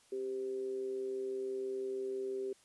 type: tone with amplitude modulation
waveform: sine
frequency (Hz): 392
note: G4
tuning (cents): 0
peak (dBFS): -33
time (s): 0.12-2.53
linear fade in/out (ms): 5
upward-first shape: sine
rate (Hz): 126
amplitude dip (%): 50
effects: white hiss -66 dBFS RMS until 2.64 s + resampled to 24000 Hz